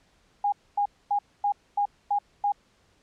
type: tone bursts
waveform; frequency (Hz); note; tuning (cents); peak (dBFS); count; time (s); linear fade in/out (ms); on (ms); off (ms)
sine; 816; G#5; -31; -21; 7; 0.44-2.521; 5; 83; 250
effects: pink hiss -64 dBFS RMS until 3.02 s + low-pass 7000 Hz 12 dB/octave